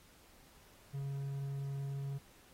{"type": "tone", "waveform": "triangle", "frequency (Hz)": 138.59, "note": "C#3", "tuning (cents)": 0, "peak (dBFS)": -35, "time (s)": [0.93, 2.19], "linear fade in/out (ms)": 20, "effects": ["pink hiss -63 dBFS RMS until 2.53 s", "AAC 48 kbps"]}